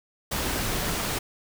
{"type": "noise", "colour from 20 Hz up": "pink", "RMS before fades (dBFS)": -28, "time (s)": [0.31, 1.19], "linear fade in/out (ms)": 10, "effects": []}